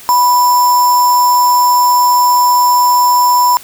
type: tone with sample-and-hold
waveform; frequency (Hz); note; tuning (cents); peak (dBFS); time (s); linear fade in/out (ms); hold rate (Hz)
sine; 985; B5; -5; -6; 0.09-3.57; 0; 6300
effects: white hiss -35 dBFS RMS until 3.63 s